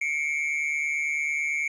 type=tone pair together; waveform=triangle; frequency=2169 / 2318 Hz; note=C#7 / D7; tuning=-38 / -23 cents; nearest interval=minor second; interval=115 cents; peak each=-26 dBFS; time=0.01-1.68 s; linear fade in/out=5 ms; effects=resampled to 24000 Hz + 10-bit